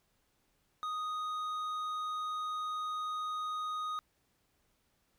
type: tone with hard clipping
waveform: sine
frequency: 1244.5 Hz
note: D#6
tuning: in tune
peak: -36 dBFS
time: 0.83-3.99 s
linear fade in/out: 0 ms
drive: 6 dB
effects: pink hiss -75 dBFS RMS until 5.18 s